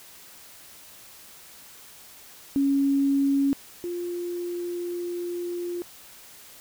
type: tone pair in turn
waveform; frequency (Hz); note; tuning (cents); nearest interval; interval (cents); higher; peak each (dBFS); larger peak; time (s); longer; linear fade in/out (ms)
sine; 277.2 / 350.1; C#4 / F4; 0 / +4; major third; 404; second; -19 / -28; first; 2.56-3.53 / 3.84-5.82; second; 0
effects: white hiss -48 dBFS RMS until 6.6 s